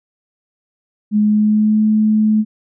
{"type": "tone with pitch glide", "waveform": "sine", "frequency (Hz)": [210.4, 215.2], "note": ["G#3", "A3"], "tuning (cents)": [23, -38], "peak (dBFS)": -10, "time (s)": [1.11, 2.45], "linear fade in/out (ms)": 50, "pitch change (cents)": 39, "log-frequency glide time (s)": [1.21, 1.83], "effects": []}